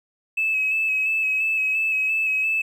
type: tone with vibrato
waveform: triangle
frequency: 2587 Hz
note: E7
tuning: 33 cents flat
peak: -16 dBFS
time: 0.37-2.62 s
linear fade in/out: 10 ms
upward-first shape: square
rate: 2.9 Hz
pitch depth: 23 cents each way
effects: tanh soft clip ceiling -17 dBFS